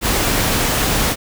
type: noise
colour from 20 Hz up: pink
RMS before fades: -17 dBFS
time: 0.01-1.16 s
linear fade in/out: 50 ms
effects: none